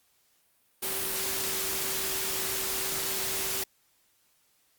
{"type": "tone in noise", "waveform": "sine", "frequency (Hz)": 383.7, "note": "G4", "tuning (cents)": -37, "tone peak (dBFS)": -41, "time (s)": [0.82, 3.64], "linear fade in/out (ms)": 10, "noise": "white", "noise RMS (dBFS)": -31, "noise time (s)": [0.82, 3.64], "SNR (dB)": -13, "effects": ["white hiss -68 dBFS RMS until 4.78 s", "Opus 48 kbps"]}